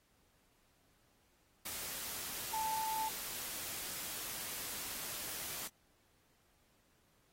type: tone in noise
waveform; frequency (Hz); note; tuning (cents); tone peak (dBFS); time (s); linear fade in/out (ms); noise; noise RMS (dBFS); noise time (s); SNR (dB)
sine; 880; A5; 0; -35; 2.53-3.09; 10; white; -43; 1.65-5.68; +5
effects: pink hiss -73 dBFS RMS until 7.32 s + AAC 48 kbps